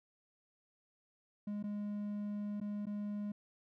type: tone with dropouts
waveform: triangle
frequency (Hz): 206.6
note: G#3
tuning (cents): -9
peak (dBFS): -35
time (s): 1.47-3.32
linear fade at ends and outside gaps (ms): 5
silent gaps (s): 1.628-1.638 / 2.602-2.612 / 2.857-2.867
effects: none